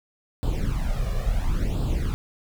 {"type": "noise with flanger", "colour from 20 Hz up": "brown", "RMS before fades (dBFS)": -24, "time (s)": [0.43, 2.14], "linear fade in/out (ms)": 0, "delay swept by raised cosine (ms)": [0.24, 1.74], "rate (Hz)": 0.72, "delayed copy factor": 0.8, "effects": []}